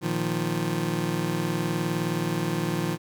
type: chord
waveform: 25% pulse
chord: Bb suspended fourth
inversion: none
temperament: just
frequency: 116.54 / 155.39 / 174.81 Hz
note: Bb2 / Eb3 / F3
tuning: 0 / -2 / +2 cents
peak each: -30 / -25 / -25 dBFS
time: 0.01-2.98 s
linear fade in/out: 50 ms
effects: none